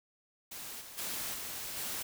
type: noise with level steps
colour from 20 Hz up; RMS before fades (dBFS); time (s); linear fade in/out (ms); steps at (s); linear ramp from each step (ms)
white; -44 / -49 / -38 / -41 / -38; 0.51-2.03; 10; 0.8 / 0.97 / 1.33 / 1.76; 20
effects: none